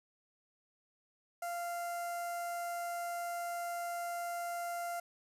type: tone with notch filter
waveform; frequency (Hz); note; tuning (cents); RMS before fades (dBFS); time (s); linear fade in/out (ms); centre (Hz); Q
sawtooth; 693; F5; -14; -39; 1.42-5; 5; 3500; 0.54
effects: resampled to 32000 Hz + 10-bit